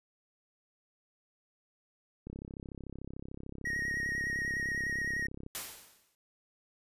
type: click train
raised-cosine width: 3 ms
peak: -30 dBFS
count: 108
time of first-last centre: 2.27-5.464 s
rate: 33.5 Hz
type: tone with vibrato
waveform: triangle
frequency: 1880 Hz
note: A#6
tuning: 14 cents sharp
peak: -30 dBFS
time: 3.65-5.27 s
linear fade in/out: 5 ms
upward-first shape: square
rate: 9.9 Hz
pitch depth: 19 cents each way
type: noise with exponential decay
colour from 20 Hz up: white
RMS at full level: -36 dBFS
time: 5.55-6.15 s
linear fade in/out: 0 ms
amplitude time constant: 130 ms
effects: resampled to 32000 Hz